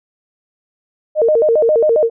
sine tone with vibrato, 531 Hz, C5, 25 cents sharp, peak -9 dBFS, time 1.15-2.1 s, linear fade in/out 50 ms, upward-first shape square, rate 7.4 Hz, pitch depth 250 cents each way, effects none

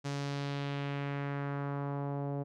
sawtooth tone with low-pass filter sweep, 141.4 Hz, C#3, 35 cents sharp, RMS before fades -36 dBFS, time 0.04-2.44 s, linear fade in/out 20 ms, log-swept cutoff 6500 to 620 Hz, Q 1.5, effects none

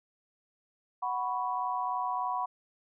sine chord, F# suspended fourth, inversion none, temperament just, 740 / 986.7 / 1110 Hz, F#5 / B5 / C#6, 0 / -2 / +2 cents, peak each -34 / -32 / -36 dBFS, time 1.02-2.46 s, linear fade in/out 10 ms, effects none

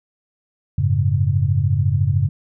sine chord, F# suspended second, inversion none, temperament equal with one note detuned, 92.5 / 106.19 / 138.59 Hz, F#2 / G#2 / C#3, 0 / +39 / 0 cents, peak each -19 dBFS, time 0.78-2.29 s, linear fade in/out 5 ms, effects none

